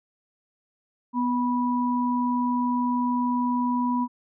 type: tone pair together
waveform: sine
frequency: 246.9 / 980.2 Hz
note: B3 / B5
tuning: 0 / -13 cents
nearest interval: 2 octaves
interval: 2387 cents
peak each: -23 / -26 dBFS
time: 1.13-4.08 s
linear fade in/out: 50 ms
effects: none

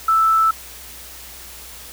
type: tone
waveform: sine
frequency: 1318.5 Hz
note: E6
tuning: in tune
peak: -12 dBFS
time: 0.08-0.51 s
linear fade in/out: 5 ms
effects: added 60 Hz sine -45 dBFS peak until 1.92 s + white hiss -38 dBFS RMS until 1.92 s

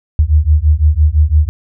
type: beating tone pair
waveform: sine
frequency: 73.42 / 79.32 Hz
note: D2 / D#2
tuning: 0 / +34 cents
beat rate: 5.9 Hz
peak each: -10 dBFS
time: 0.19-1.49 s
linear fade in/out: 0 ms
effects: none

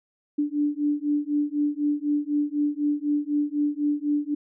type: beating tone pair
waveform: sine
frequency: 291.5 / 295.5 Hz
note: D4 / D4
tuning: -13 / +11 cents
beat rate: 4 Hz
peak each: -25 dBFS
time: 0.38-4.35 s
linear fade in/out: 10 ms
effects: none

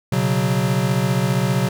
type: chord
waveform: square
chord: B suspended second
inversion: none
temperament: equal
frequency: 123.47 / 138.59 / 185 Hz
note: B2 / C#3 / F#3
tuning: 0 / 0 / 0 cents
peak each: -22 dBFS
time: 0.12-1.69 s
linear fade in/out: 5 ms
effects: none

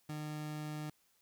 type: tone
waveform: 30% pulse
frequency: 151.7 Hz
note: D#3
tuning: 44 cents flat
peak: -37 dBFS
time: 0.09-0.9 s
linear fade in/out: 5 ms
effects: white hiss -73 dBFS RMS until 1.21 s

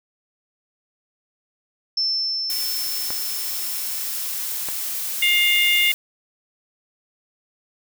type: tone with exponential decay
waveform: sine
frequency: 5320 Hz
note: E8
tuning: 15 cents sharp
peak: -18 dBFS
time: 1.97-5.88 s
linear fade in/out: 5 ms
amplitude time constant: 850 ms
type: noise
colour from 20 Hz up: blue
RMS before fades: -27 dBFS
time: 2.5-5.94 s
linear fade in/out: 0 ms
type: clicks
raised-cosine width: 0.5 ms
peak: -16 dBFS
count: 2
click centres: 3.105 / 4.687 s
type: harmonic tone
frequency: 706 Hz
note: F5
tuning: 19 cents sharp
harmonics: 3 / 4 / 5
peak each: -18 / -19 / -25 dBFS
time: 5.22-5.92 s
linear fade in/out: 5 ms
effects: none

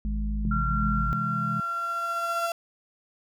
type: harmonic tone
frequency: 52.5 Hz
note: G#1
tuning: 19 cents sharp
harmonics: 1 / 3 / 4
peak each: -26 / -41 / -33 dBFS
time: 0.05-1.13 s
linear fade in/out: 0 ms
type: chord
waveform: sine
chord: C augmented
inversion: none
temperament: equal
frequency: 130.81 / 164.81 / 207.7 Hz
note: C3 / E3 / G#3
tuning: 0 / 0 / 0 cents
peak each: -32 dBFS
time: 0.45-1.6 s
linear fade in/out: 2 ms
type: tone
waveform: sine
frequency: 1371 Hz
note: F6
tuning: 32 cents flat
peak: -27 dBFS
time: 0.51-2.47 s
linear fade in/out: 5 ms
type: tone with exponential growth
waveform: 35% pulse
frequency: 678 Hz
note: E5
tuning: 49 cents sharp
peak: -25 dBFS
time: 0.58-2.52 s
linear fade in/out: 2 ms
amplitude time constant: 420 ms
effects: none

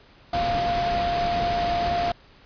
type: tone in noise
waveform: sine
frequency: 697 Hz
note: F5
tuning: 4 cents flat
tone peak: -22 dBFS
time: 0.33-2.12 s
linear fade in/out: 5 ms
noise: pink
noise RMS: -29 dBFS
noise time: 0.33-2.12 s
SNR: +4 dB
effects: pink hiss -53 dBFS RMS until 2.45 s + resampled to 11025 Hz

